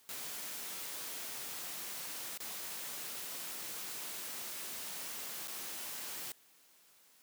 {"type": "noise with dropouts", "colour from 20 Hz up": "white", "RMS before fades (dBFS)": -43, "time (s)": [0.09, 6.32], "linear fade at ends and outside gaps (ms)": 0, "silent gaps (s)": [[2.375, 2.403], [5.474, 5.481]], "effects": ["white hiss -65 dBFS RMS until 7.22 s", "high-pass 150 Hz 12 dB/octave"]}